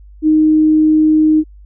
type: tone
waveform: sine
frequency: 310.2 Hz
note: D#4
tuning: 5 cents flat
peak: -7 dBFS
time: 0.22-1.44 s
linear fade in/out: 50 ms
effects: added 50 Hz sine -36 dBFS peak until 1.65 s